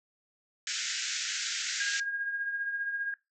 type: band-pass noise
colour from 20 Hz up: white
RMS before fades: -34 dBFS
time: 0.67-2 s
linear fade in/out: 2 ms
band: 1400 to 7400 Hz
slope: 96 dB/octave
type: tone with tremolo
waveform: sine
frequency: 1628 Hz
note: G#6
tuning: 35 cents flat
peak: -28 dBFS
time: 1.8-3.14 s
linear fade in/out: 2 ms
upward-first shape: triangle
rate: 15 Hz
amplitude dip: 55%
effects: noise-tail reverb RT60 0.2 s tail -21 dB re dry

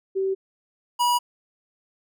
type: tone pair in turn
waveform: sine / square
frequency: 384.7 / 969.4 Hz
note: G4 / B5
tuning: -33 / -32 cents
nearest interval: octave + major third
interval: 1601 cents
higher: second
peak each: -21 / -19 dBFS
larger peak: second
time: 0.15-0.35 / 0.99-1.19 s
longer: neither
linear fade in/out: 20 ms
effects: none

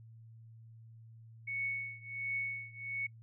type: tone with tremolo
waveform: sine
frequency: 2217 Hz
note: C#7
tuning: in tune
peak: -32 dBFS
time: 1.47-3.07 s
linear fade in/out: 10 ms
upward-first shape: triangle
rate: 1.4 Hz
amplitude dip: 95%
effects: noise-tail reverb RT60 0.1 s tail -26 dB re dry + added 113 Hz sine -52 dBFS peak until 3.22 s

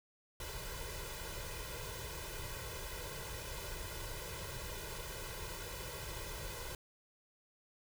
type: noise with comb filter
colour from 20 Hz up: pink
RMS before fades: -44 dBFS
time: 0.4-6.75 s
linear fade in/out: 2 ms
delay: 2 ms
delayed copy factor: +0.95
effects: none

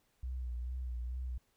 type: tone with vibrato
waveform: sine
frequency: 61.74 Hz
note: B1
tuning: in tune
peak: -36 dBFS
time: 0.23-1.38 s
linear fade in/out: 5 ms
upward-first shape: sine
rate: 2.3 Hz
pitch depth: 55 cents each way
effects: pink hiss -75 dBFS RMS until 1.56 s

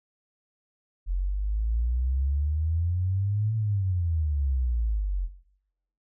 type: exponential two-way sweep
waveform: sine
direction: up then down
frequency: 43.82 to 111.4 to 43.82 Hz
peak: -23 dBFS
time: 1.06-5.29 s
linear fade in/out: 50 ms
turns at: 3.56 s
effects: noise-tail reverb RT60 0.8 s tail -18 dB re dry

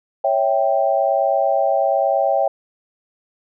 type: chord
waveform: sine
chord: C# diminished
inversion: none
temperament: equal with one note detuned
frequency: 554.4 / 655.5 / 784 Hz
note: C#5 / E5 / G5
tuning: 0 / -10 / 0 cents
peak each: -19 dBFS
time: 0.24-2.48 s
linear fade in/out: 5 ms
effects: none

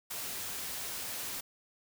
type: noise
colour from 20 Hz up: white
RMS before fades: -39 dBFS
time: 0.1-1.41 s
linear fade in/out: 10 ms
effects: none

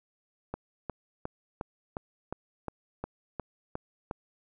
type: click train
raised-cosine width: 1 ms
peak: -20 dBFS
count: 11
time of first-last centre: 0.54-4.111 s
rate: 2.8 Hz
effects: none

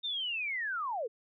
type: linear sweep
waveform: sine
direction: down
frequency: 3689 to 407.3 Hz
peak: -32 dBFS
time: 0.03-1.08 s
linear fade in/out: 20 ms
effects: none

